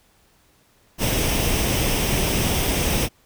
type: noise with comb filter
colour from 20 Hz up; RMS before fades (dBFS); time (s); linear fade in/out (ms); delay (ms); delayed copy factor
pink; -21; 0.98-3.09; 50; 0.35; +0.5
effects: pink hiss -59 dBFS RMS until 3.25 s

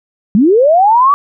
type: linear sweep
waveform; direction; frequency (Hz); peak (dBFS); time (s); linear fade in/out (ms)
sine; up; 185.7 to 1166; -5; 0.35-1.14; 0
effects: none

